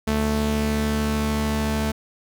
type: tone pair together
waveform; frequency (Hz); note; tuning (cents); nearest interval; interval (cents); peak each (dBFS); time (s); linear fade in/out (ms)
sawtooth; 73.42 / 220.1; D2 / A3; 0 / +1; octave + perfect fifth; 1901; -21 / -19; 0.07-1.92; 10
effects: none